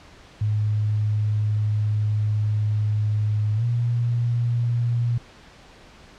sine tone with pitch glide, 105.9 to 118.87 Hz, G#2 to A#2, +34 to +34 cents, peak -19 dBFS, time 0.41-5.18 s, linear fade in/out 5 ms, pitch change +200 cents, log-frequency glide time 3.55-3.64 s, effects pink hiss -48 dBFS RMS until 6.18 s + low-pass 5000 Hz 12 dB/octave

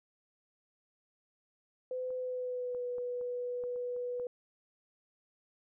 sine tone with pitch glide, 508 to 491.3 Hz, B4 to B4, +49 to -9 cents, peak -34 dBFS, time 1.91-4.27 s, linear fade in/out 2 ms, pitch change -58 cents, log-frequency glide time 2.16-2.84 s
clicks, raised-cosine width 1 ms, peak -44 / -40 / -39 / -43 / -38 / -45 / -46 / -38 dBFS, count 8, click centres 2.105 / 2.748 / 2.983 / 3.212 / 3.638 / 3.76 / 3.964 / 4.198 s
effects none

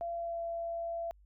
sine tone with pitch glide, 682 to 674.9 Hz, F5 to E5, -41 to +41 cents, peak -34 dBFS, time 0.01-1.11 s, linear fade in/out 0 ms, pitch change -18 cents, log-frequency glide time 0.13-0.41 s, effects added 50 Hz sine -58 dBFS peak until 1.25 s

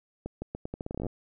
accelerating click train, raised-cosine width 2 ms, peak -21 dBFS, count 16, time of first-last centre 0.26-1.066 s, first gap 160 ms, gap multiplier 0.81, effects none

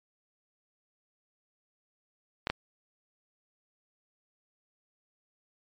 clicks, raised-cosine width 0.3 ms, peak -12 dBFS, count 2, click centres 2.471 / 2.5 s, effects MP3 48 kbps

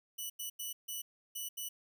5% pulse tone bursts at uneven times, 2965 Hz, F#7, 3 cents sharp, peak -30 dBFS, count 6, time 0.18-0.3 / 0.39-0.5 / 0.59-0.73 / 0.88-1.02 / 1.35-1.49 / 1.57-1.69 s, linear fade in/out 10 ms, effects none

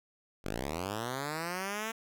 5% pulse linear sweep, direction up, 43.16 to 227.8 Hz, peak -23 dBFS, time 0.44-1.92 s, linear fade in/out 10 ms, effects none

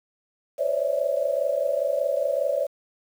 sine tone cluster, 517 / 554 / 579 / 650 Hz, C5 / C#5 / D5 / E5, -21 / -1 / -25 / -24 cents, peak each -29 / -27 / -25 / -29 dBFS, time 0.58-2.67 s, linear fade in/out 20 ms, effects 8-bit

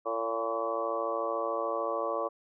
harmonic tone with a mistuned harmonic, 113.6 Hz, A#2, 44 cents flat, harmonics 3 / 4 / 5 / 6 / 7 / 8 / 9 / 10, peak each -40 / -36 / -33 / -39 / -43 / -45 / -39 / -35 dBFS, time 0.05-2.29 s, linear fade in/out 20 ms, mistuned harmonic 6, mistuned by +18 cents, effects none

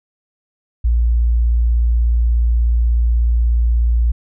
sine tone, 58.27 Hz, A#1, in tune, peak -11 dBFS, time 0.84-4.12 s, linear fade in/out 10 ms, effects none

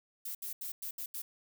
violet noise bursts at uneven times, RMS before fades -40 dBFS, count 6, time 0.25-0.35 / 0.42-0.53 / 0.61-0.72 / 0.82-0.91 / 0.98-1.06 / 1.14-1.22 s, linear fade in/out 5 ms, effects none

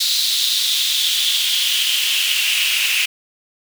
pink noise with high-pass filter sweep, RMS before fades -18 dBFS, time 0-3.06 s, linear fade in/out 10 ms, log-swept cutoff 4000 to 2600 Hz, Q 5, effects none

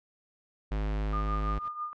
square tone, 51.91 Hz, G#1, in tune, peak -29 dBFS, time 0.71-1.59 s, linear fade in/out 10 ms
sine tone with tremolo, 1215 Hz, D#6, 42 cents flat, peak -30 dBFS, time 1.13-1.93 s, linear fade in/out 0 ms, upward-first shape triangle, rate 6.1 Hz, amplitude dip 75%
pink noise with exponential growth, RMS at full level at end -48 dBFS, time 1.5-1.68 s, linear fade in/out 0 ms, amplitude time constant 38 ms
effects low-pass 3000 Hz 12 dB/octave

